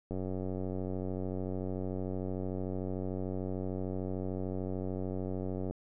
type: click train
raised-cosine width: 2 ms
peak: -24 dBFS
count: 524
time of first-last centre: 0.11-5.71 s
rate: 93.4 Hz
effects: none